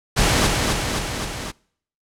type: noise with echo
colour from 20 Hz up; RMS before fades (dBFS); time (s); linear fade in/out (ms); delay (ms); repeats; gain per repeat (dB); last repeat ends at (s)
pink; -17; 0.16-0.48; 20; 260; 4; -3; 1.52
effects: noise-tail reverb RT60 0.6 s tail -25 dB re dry + low-pass 9000 Hz 12 dB/octave